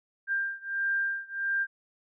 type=beating tone pair; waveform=sine; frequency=1590 / 1591.5 Hz; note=G6 / G6; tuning=+24 / +26 cents; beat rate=1.5 Hz; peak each=-30 / -31 dBFS; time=0.27-1.67 s; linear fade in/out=50 ms; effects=none